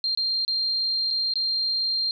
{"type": "tone with dropouts", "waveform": "sine", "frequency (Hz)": 4186, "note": "C8", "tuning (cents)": 0, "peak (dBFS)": -22, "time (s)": [0.04, 2.11], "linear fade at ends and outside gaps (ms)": 1, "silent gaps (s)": [[0.15, 0.174], [0.45, 0.479], [1.105, 1.109], [1.337, 1.356]], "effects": []}